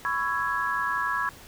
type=chord; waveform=sine; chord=C# minor seventh; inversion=third; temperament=just; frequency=997.9 / 1108.7 / 1330.5 / 1663.1 Hz; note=B5 / C#6 / E6 / G#6; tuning=+18 / 0 / +16 / +2 cents; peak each=-31 / -30 / -33 / -28 dBFS; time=0.05-1.29 s; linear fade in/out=0 ms; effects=pink hiss -48 dBFS RMS until 1.47 s